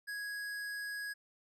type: tone with tanh clipping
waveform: sine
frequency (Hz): 1661.2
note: G#6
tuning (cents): 0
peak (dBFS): -40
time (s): 0.07-1.14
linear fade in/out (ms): 20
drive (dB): 18
effects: none